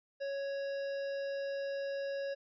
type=harmonic tone; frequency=554.4 Hz; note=C#5; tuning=in tune; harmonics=1 / 3 / 5 / 7 / 9 / 10; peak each=-35 / -47 / -55 / -59 / -56 / -62 dBFS; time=0.2-2.35 s; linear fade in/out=20 ms; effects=none